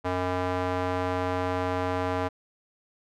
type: tone with band-pass filter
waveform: square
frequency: 91 Hz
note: F#2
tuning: 28 cents flat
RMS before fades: -28 dBFS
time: 0.04-2.29 s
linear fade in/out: 20 ms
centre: 820 Hz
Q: 0.95
effects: none